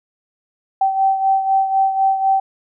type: beating tone pair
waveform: sine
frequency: 773 / 777 Hz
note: G5 / G5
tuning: -24 / -16 cents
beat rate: 4 Hz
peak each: -14 / -21 dBFS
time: 0.81-2.4 s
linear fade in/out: 5 ms
effects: none